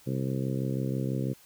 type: harmonic tone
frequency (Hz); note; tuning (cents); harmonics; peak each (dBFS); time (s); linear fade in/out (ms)
66.1; C2; +18; 2 / 3 / 4 / 5 / 6 / 7 / 8; -30 / -34 / -36 / -38 / -40 / -41 / -42; 0.06-1.34; 20
effects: white hiss -57 dBFS RMS until 1.45 s